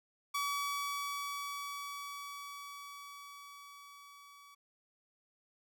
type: tone with level ramp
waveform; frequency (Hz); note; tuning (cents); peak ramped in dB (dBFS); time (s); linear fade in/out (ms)
sawtooth; 1140; C#6; +48; -29 to -52; 0.34-4.55; 10
effects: none

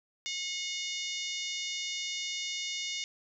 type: harmonic tone with a mistuned harmonic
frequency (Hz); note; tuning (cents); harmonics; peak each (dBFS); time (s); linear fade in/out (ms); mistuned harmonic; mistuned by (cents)
724; F#5; -38; 3 / 4 / 5 / 6 / 7 / 8 / 9 / 10; -40 / -40 / -39 / -45 / -43 / -44 / -44 / -49; 0.26-3.04; 0; 6; +16
effects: none

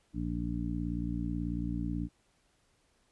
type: harmonic tone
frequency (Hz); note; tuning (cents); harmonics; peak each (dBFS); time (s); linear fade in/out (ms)
58.27; A#1; 0; 1 / 2 / 3 / 4 / 5; -37 / -40 / -37 / -40 / -37; 0.13-2.09; 50
effects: pink hiss -71 dBFS RMS until 3.11 s + resampled to 24000 Hz

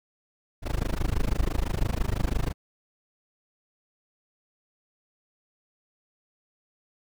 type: noise with amplitude modulation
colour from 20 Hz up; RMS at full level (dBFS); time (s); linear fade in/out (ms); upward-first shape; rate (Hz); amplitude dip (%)
brown; -22; 0.62-2.54; 50; sine; 26; 100
effects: none

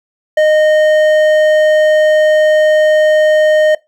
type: tone with hard clipping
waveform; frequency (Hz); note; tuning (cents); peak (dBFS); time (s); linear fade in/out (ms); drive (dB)
sine; 616; D#5; -17; -8; 0.37-3.75; 5; 8
effects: noise-tail reverb RT60 0.2 s tail -21 dB re dry

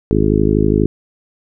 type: harmonic tone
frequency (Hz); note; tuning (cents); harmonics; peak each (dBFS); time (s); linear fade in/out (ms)
52.3; G#1; +13; 1 / 2 / 3 / 4 / 5 / 6 / 7 / 8; -19 / -19 / -19 / -19 / -19 / -19 / -19 / -19; 0.11-0.86; 0
effects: none

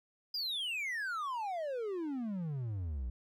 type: exponential sweep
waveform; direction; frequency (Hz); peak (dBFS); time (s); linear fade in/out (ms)
triangle; down; 5010 to 57.3; -33; 0.34-3.1; 5
effects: none

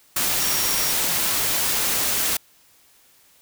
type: tone in noise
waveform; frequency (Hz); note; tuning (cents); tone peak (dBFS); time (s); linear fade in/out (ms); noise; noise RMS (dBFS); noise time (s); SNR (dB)
sine; 5610; F8; +7; -28; 0.4-0.92; 5; white; -22; 0.16-2.37; -9
effects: white hiss -56 dBFS RMS until 3.41 s

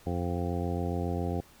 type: harmonic tone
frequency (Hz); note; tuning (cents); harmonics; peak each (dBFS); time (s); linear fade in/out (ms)
87.31; F2; 0; 1 / 2 / 3 / 4 / 5 / 6 / 8 / 9; -32 / -35 / -37 / -38 / -39 / -40 / -41 / -42; 0.06-1.41; 10
effects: pink hiss -57 dBFS RMS until 1.6 s

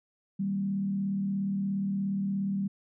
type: tone with frequency modulation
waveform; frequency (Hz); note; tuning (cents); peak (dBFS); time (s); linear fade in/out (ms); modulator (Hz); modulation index
sine; 196; G3; 0; -27; 0.39-2.68; 10; 37; 0.44
effects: none

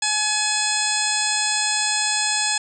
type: harmonic tone with a mistuned harmonic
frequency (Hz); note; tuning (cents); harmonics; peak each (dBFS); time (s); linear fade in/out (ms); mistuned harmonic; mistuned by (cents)
848; G#5; +36; 1 / 2 / 3 / 4 / 5 / 6 / 8 / 9 / 10; -28 / -28 / -28 / -28 / -28 / -28 / -28 / -28 / -28; 0.02-2.58; 5; 5; -20
effects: none

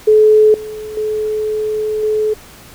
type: tone with level steps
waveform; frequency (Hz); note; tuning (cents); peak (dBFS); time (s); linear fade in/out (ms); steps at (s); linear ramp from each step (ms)
sine; 429.4; A4; -42; -5 / -24 / -15 / -12; 0.07-2.34; 10; 0.54 / 0.97 / 2.03; 2
effects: pink hiss -39 dBFS RMS until 2.74 s

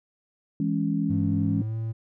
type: chord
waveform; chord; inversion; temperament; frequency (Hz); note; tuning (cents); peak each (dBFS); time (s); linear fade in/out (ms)
sine; C# minor; first; equal; 164.81 / 207.7 / 277.2; E3 / G#3 / C#4; 0 / 0 / 0; -27; 0.6-1.62; 2
type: tone with pitch glide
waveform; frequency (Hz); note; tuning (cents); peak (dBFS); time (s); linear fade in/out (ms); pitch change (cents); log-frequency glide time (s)
triangle; 99.7 to 112.56; G2 to A2; +30 to +40; -25; 1.09-1.93; 20; +210; 1.37-1.76
effects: none

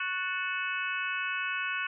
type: harmonic tone with a mistuned harmonic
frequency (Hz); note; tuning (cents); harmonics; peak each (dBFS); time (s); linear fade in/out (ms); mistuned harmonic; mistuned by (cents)
370; F#4; 0; 3 / 4 / 5 / 6 / 7 / 8; -38 / -33 / -42 / -41 / -35 / -43; 0-1.87; 5; 5; -71
effects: none

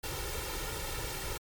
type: noise with comb filter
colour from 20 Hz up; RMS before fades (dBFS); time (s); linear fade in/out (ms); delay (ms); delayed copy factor
pink; -37; 0.03-1.38; 10; 2.2; +0.8
effects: MP3 96 kbps

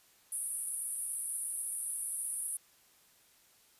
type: band-pass noise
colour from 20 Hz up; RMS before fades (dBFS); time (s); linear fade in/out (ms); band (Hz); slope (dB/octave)
white; -38; 0.32-2.57; 2; 9200 to 11000; 96
effects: white hiss -65 dBFS RMS until 3.79 s + resampled to 32000 Hz

